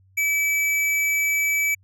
square tone, 2300 Hz, D7, 37 cents flat, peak -20 dBFS, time 0.17-1.75 s, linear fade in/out 10 ms, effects added 95 Hz sine -54 dBFS peak until 1.83 s

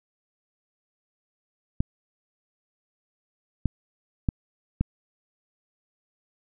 clicks, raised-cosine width 5 ms, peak -10 dBFS, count 4, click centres 1.805 / 3.657 / 4.288 / 4.81 s, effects none

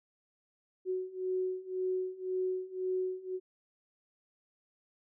sine beating tone pair, 370 / 371.9 Hz, F#4 / F#4, 0 / +9 cents, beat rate 1.9 Hz, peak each -36 / -34 dBFS, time 0.85-3.4 s, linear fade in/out 50 ms, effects none

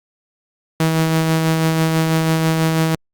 sawtooth tone with tremolo, 161 Hz, E3, 41 cents flat, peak -9 dBFS, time 0.8-2.95 s, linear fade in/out 2 ms, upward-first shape sine, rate 6.1 Hz, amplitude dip 30%, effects Opus 48 kbps

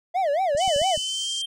triangle tone with vibrato, 661 Hz, E5, 5 cents sharp, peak -18 dBFS, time 0.14-0.97 s, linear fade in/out 20 ms, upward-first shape sine, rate 4.4 Hz, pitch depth 280 cents each way
clicks, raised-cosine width 5 ms, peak -26 dBFS, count 5, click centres 0.55 / 0.678 / 0.762 / 0.817 / 0.976 s
white band-pass noise, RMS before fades -35 dBFS, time 0.57-1.42 s, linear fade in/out 5 ms, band 4500 to 8700 Hz, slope 96 dB/octave
triangle tone with pitch glide, 3003 to 3165 Hz, F#7 to G7, +25 to +16 cents, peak -25 dBFS, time 0.6-1.46 s, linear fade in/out 10 ms, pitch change +91 cents, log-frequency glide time 0.92-1.3 s
effects none

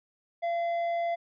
triangle tone with tanh clipping, 683 Hz, F5, 39 cents flat, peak -28 dBFS, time 0.42-1.16 s, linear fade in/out 20 ms, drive 11 dB, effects none

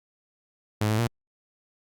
sawtooth tone with pitch steps, 106.1 / 108.6 / 117.4 Hz, G#2 / A2 / A#2, +38 / -22 / +13 cents, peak -18 dBFS, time 0.81-1.071 s, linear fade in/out 5 ms, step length 87 ms, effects Opus 48 kbps

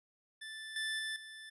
25% pulse tone with level steps, 1760 Hz, A6, in tune, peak -40 / -31 / -33 / -44 dBFS, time 0.41-1.5 s, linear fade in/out 10 ms, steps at 0.76 / 0.99 / 1.16 s, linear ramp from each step 2 ms, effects resampled to 24000 Hz

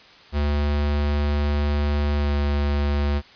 square tone with pitch glide, 73 to 72.12 Hz, D2 to D2, -10 to -31 cents, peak -20 dBFS, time 0.32-3.22 s, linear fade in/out 50 ms, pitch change -21 cents, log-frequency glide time 2.16-2.32 s, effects white hiss -48 dBFS RMS until 3.35 s + resampled to 11025 Hz

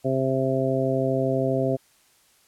harmonic tone, 132.5 Hz, C3, 22 cents sharp, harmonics 1 / 2 / 3 / 4 / 5, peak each -27 / -27 / -27 / -27 / -27 dBFS, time 0.04-1.77 s, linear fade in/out 20 ms, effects white hiss -60 dBFS RMS until 2.47 s + low-pass 12000 Hz 12 dB/octave

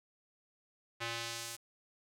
square tone with band-pass filter sweep, 116.54 Hz, A#2, in tune, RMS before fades -41 dBFS, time 1-1.57 s, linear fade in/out 20 ms, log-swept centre 2400 to 9600 Hz, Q 0.84, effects none

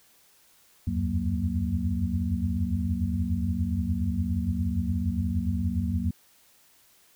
sine tone cluster, 76.5 / 86.7 / 93.6 / 185.3 / 234.2 Hz, D#2 / F2 / F#2 / F#3 / A#3, -29 / -12 / +20 / +3 / +8 cents, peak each -31 dBFS, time 0.87-6.11 s, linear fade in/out 5 ms, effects white hiss -60 dBFS RMS until 7.15 s

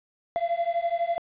triangle beating tone pair, 677 / 689 Hz, E5 / F5, +46 / -24 cents, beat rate 12 Hz, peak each -25 dBFS, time 0.36-1.18 s, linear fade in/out 0 ms, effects resampled to 8000 Hz + 9-bit

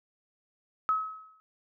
sine tone with exponential decay, 1283 Hz, E6, 47 cents flat, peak -21 dBFS, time 0.89-1.4 s, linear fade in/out 0 ms, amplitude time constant 110 ms, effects none

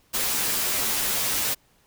white noise with comb filter, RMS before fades -25 dBFS, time 0.13-1.55 s, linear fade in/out 20 ms, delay 12 ms, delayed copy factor -0.95, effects pink hiss -62 dBFS RMS until 1.86 s

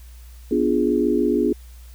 sine chord, B diminished seventh, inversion none, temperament equal, 246.9 / 293.7 / 349.2 / 415.3 Hz, B3 / D4 / F4 / Ab4, 0 / 0 / 0 / 0 cents, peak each -22 dBFS, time 0.51-1.53 s, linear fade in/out 5 ms, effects added 60 Hz sine -39 dBFS peak until 1.94 s + white hiss -53 dBFS RMS until 1.94 s

